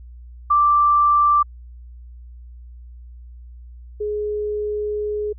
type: tone pair in turn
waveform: sine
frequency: 1174.7 / 419.4 Hz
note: D6 / G#4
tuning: 0 / +17 cents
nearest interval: octave + tritone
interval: 1783 cents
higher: first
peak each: -12 / -21 dBFS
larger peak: first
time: 0.5-1.43 / 4-5.33 s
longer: second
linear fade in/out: 10 ms
effects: added 60 Hz sine -37 dBFS peak until 5.38 s